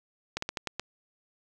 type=slowing click train; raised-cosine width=0.2 ms; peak=-14 dBFS; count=6; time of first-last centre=0.37-0.796 s; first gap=54 ms; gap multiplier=1.23; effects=none